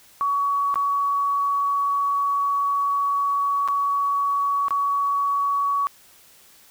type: tone with dropouts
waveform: sine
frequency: 1127 Hz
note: C#6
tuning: 28 cents sharp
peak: -19 dBFS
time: 0.21-5.87 s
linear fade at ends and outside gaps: 0 ms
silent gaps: 0.742-0.757 / 3.677-3.685 / 4.683-4.707 s
effects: white hiss -52 dBFS RMS until 6.7 s